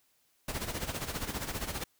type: noise with tremolo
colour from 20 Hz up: pink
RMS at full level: -34 dBFS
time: 0.48-1.84 s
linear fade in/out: 5 ms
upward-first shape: sine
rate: 15 Hz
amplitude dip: 70%
effects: white hiss -71 dBFS RMS until 1.99 s